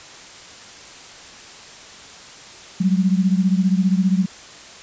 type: beating tone pair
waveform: sine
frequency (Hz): 184 / 199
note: F#3 / G3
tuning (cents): -9 / +26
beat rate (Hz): 15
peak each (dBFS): -16 / -19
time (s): 2.8-4.26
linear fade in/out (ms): 10
effects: white hiss -40 dBFS RMS until 4.82 s + resampled to 16000 Hz